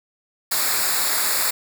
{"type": "noise with comb filter", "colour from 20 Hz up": "white", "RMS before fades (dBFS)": -21, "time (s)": [0.51, 1.51], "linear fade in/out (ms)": 10, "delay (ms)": 0.33, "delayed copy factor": -0.75, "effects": []}